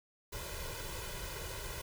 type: noise with comb filter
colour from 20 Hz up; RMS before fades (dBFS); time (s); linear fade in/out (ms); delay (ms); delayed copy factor
pink; -42; 0.32-1.82; 10; 2; +0.85
effects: none